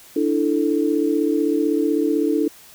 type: chord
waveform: sine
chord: D suspended second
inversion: none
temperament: equal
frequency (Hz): 293.7 / 329.6 / 440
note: D4 / E4 / A4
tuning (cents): 0 / 0 / 0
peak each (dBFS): -20 / -21 / -22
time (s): 0.16-2.48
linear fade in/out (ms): 5
effects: white hiss -46 dBFS RMS until 2.74 s